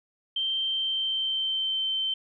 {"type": "tone with pitch glide", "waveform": "sine", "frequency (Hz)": [3136, 3100], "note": ["G7", "G7"], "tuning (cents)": [0, -20], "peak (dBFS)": -25, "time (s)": [0.36, 2.14], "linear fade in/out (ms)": 5, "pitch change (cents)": -20, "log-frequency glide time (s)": [0.63, 1.84], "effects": []}